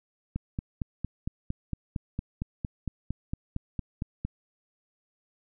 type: click train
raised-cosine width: 5 ms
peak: -18 dBFS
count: 18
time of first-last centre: 0.36-4.25 s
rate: 4.37 Hz
effects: none